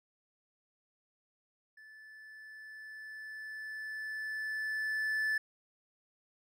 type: tone with level ramp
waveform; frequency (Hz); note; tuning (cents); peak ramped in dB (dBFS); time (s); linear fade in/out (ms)
triangle; 1745; A6; -15; -51 to -27; 1.77-5.38; 5
effects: none